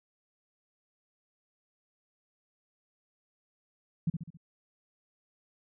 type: tone with echo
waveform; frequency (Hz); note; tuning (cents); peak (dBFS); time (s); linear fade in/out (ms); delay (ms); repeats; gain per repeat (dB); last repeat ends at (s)
sine; 164.81; E3; 0; -24; 4.07-4.1; 5; 68; 4; -6; 4.372
effects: none